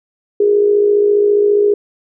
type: tone with amplitude modulation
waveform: sine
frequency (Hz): 411.4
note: G#4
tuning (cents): -16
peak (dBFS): -6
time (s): 0.4-1.74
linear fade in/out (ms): 5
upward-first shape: sine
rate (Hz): 54.8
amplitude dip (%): 55
effects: none